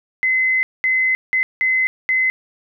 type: tone bursts at uneven times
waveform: sine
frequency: 2045 Hz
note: C7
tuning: 40 cents flat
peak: -14 dBFS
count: 5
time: 0.23-0.63 / 0.84-1.15 / 1.33-1.43 / 1.61-1.87 / 2.09-2.3 s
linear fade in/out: 0 ms
effects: none